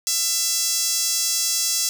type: tone with high-pass filter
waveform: sawtooth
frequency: 670 Hz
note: E5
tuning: 28 cents sharp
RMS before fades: -22 dBFS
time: 0.07-1.89 s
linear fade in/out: 0 ms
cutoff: 5900 Hz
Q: 2.1
effects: 8-bit